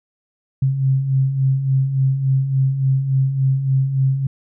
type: beating tone pair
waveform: sine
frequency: 131.2 / 134.7 Hz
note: C3 / C#3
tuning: +5 / -49 cents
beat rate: 3.5 Hz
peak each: -23 / -15 dBFS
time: 0.62-4.27 s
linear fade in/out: 5 ms
effects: none